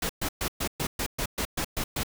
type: noise bursts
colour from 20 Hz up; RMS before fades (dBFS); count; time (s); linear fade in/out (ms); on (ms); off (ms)
pink; -29; 11; 0.02-2.034; 5; 74; 120
effects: none